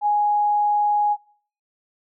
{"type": "tone", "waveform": "sine", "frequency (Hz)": 830.6, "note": "G#5", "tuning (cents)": 0, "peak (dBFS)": -16, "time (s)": [0.01, 1.17], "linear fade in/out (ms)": 50, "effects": ["noise-tail reverb RT60 0.5 s tail -23 dB re dry"]}